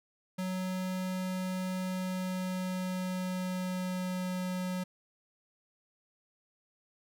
square tone with pitch glide, 185.3 to 183.17 Hz, F#3 to F#3, +3 to -17 cents, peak -33 dBFS, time 0.38-4.84 s, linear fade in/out 10 ms, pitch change -20 cents, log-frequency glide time 1.81-4.34 s, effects none

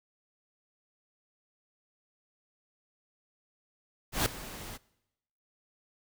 pink noise with ADSR envelope, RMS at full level -25 dBFS, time 4.12-4.78 s, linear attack 140 ms, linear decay 3 ms, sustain -18 dB, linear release 25 ms, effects noise-tail reverb RT60 0.9 s tail -22 dB re dry

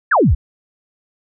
sine exponential sweep, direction down, 1878 to 50.1 Hz, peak -9 dBFS, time 0.11-0.35 s, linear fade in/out 10 ms, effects none

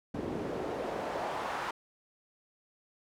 pink noise with band-pass filter sweep, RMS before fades -36 dBFS, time 0.14-1.71 s, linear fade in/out 5 ms, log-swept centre 300 to 1100 Hz, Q 1.5, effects none

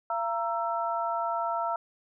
sine tone cluster, 681 / 931 / 1330 Hz, F5 / A#5 / E6, -44 / -2 / +15 cents, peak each -31 / -31 / -32 dBFS, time 0.1-1.76 s, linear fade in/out 2 ms, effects none

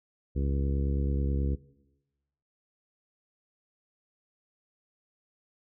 harmonic tone, 69.3 Hz, C#2, in tune, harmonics 1 / 2 / 3 / 4 / 5 / 6 / 7, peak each -27 / -33 / -37 / -39 / -41 / -43 / -44 dBFS, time 0.35-1.56 s, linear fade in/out 20 ms, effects noise-tail reverb RT60 1.0 s tail -19 dB re dry

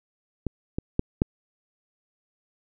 clicks, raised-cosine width 3 ms, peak -14 / -14 / -8 / -6 dBFS, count 4, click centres 0.467 / 0.785 / 0.994 / 1.219 s, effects none

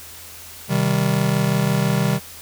square chord, C minor, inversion none, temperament just, 130.81 / 156.98 / 196.22 Hz, C3 / Eb3 / G3, 0 / +16 / +2 cents, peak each -22 dBFS, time 0.68-2.2 s, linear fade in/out 50 ms, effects added 82 Hz sine -48 dBFS peak until 2.41 s + white hiss -39 dBFS RMS until 2.41 s

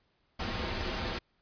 pink noise with comb filter, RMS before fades -34 dBFS, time 0.39-1.19 s, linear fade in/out 10 ms, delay 7 ms, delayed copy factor -0.55, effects pink hiss -73 dBFS RMS until 1.41 s + resampled to 11025 Hz

